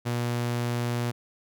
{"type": "tone", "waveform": "sawtooth", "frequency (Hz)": 120, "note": "B2", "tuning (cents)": -49, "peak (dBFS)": -22, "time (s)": [0.05, 1.12], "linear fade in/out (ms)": 20, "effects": []}